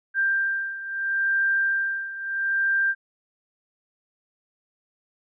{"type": "beating tone pair", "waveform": "sine", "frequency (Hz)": [1583, 1583.75], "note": ["G6", "G6"], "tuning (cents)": [17, 17], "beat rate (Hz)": 0.75, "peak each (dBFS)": [-23, -27], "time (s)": [0.14, 2.95], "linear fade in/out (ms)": 50, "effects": []}